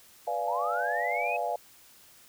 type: chord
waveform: sine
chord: B diminished seventh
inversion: none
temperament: equal with one note detuned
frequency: 493.9 / 587.3 / 698.5 / 837.4 Hz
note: B4 / D5 / F5 / Ab5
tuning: 0 / 0 / 0 / +14 cents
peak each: -36 / -34 / -31 / -34 dBFS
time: 0.27-1.56 s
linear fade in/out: 5 ms
type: linear sweep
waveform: sine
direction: up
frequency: 855 to 2584 Hz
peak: -31 dBFS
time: 0.47-1.37 s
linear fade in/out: 10 ms
effects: white hiss -56 dBFS RMS until 2.28 s